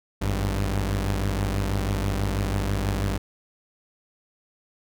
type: tone pair together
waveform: sawtooth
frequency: 52.08 / 98 Hz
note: G#1 / G2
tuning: +6 / 0 cents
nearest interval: major seventh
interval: 1094 cents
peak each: -22 dBFS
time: 0.21-3.18 s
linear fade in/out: 10 ms
effects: none